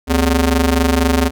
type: ring-modulated tone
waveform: sawtooth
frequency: 164.81 Hz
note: E3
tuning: in tune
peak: -5 dBFS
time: 0.07-1.31 s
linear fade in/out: 50 ms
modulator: 94.5 Hz
effects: none